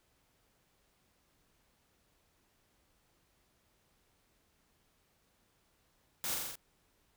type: noise with echo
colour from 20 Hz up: white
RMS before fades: -37 dBFS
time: 6.24-6.34 s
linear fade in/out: 0 ms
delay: 43 ms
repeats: 5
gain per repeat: -2 dB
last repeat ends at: 6.555 s
effects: pink hiss -73 dBFS RMS until 7.16 s